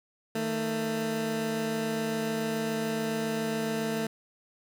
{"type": "tone pair together", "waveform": "20% pulse", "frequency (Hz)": [157.97, 223.4], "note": ["D#3", "A3"], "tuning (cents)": [27, 27], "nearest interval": "tritone", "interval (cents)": 600, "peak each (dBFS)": [-32, -24], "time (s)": [0.35, 4.07], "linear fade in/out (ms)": 5, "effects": []}